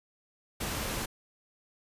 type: noise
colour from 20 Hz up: pink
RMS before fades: -34 dBFS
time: 0.6-1.06 s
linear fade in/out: 10 ms
effects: resampled to 32000 Hz